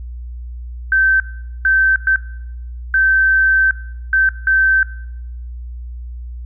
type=tone bursts at uneven times; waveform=sine; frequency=1549 Hz; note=G6; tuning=21 cents flat; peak=-10 dBFS; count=6; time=0.92-1.2 / 1.65-1.96 / 2.07-2.16 / 2.94-3.71 / 4.13-4.29 / 4.47-4.83 s; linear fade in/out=2 ms; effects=noise-tail reverb RT60 0.8 s tail -19 dB re dry + added 60 Hz sine -26 dBFS peak until 6.45 s